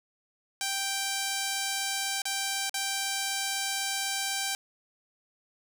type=tone with dropouts; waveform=5% pulse; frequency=784 Hz; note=G5; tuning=in tune; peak=-17 dBFS; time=0.61-4.55 s; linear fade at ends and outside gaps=1 ms; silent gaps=2.219-2.254 / 2.695-2.742 s; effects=none